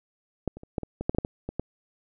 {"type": "clicks", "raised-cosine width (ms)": 2, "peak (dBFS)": [-13, -28, -30, -13, -21, -18, -9, -16, -8, -16, -19, -14], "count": 12, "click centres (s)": [0.477, 0.57, 0.634, 0.782, 0.833, 1.01, 1.095, 1.148, 1.185, 1.249, 1.49, 1.596], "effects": []}